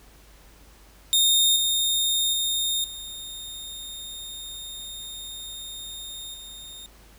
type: tone with level steps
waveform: sawtooth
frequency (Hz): 3672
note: A#7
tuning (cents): -27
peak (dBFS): -14 / -18 / -20 / -32 / -36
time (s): 1.13-6.86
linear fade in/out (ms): 0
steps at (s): 1.56 / 2.33 / 2.84 / 6.34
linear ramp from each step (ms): 2
effects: added 50 Hz sine -51 dBFS peak until 7.18 s + pink hiss -54 dBFS RMS until 7.18 s